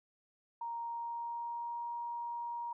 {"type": "tone with pitch glide", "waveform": "sine", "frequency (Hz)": [934, 944.9], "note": ["A#5", "A#5"], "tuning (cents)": [3, 23], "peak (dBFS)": -37, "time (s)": [0.61, 2.73], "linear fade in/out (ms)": 5, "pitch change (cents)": 20, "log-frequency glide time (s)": [0.83, 1.9], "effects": []}